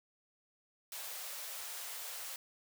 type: high-pass noise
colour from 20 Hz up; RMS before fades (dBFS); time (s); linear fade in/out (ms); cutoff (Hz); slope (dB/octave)
white; -44; 0.92-2.36; 2; 470; 48
effects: none